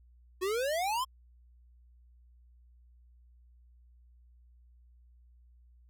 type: exponential sweep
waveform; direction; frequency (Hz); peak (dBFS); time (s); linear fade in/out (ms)
square; up; 358.1 to 1079; -30; 0.41-1.05; 20
effects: added 60 Hz sine -57 dBFS peak until 5.89 s